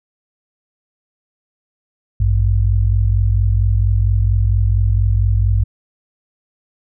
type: tone pair together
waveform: sine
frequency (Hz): 55.14 / 99.5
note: A1 / G2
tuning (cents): +4 / +26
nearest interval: minor seventh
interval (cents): 1022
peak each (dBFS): -14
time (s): 2.2-5.64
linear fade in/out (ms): 5
effects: none